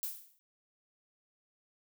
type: noise with exponential decay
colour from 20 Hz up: violet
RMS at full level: -34 dBFS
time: 0.03-0.39 s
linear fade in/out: 0 ms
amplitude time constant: 77 ms
effects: none